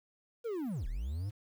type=linear two-way sweep; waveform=triangle; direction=down then up; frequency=487.8 to 30.87 to 107.6 Hz; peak=-32 dBFS; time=0.44-1.31 s; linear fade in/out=20 ms; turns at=0.87 s; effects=10-bit